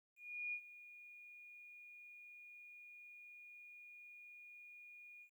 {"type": "tone with ADSR envelope", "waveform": "sine", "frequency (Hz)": 2439, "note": "D#7", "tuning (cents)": -35, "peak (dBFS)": -39, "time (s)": [0.16, 5.3], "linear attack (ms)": 370, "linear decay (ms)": 73, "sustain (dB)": -16, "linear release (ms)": 83, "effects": ["13-bit"]}